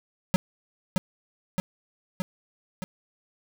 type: tone with echo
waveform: square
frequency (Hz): 185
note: F#3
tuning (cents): 0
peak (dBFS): -18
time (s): 0.34-0.36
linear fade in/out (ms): 0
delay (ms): 620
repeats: 4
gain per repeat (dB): -3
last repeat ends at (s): 2.84
effects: 8-bit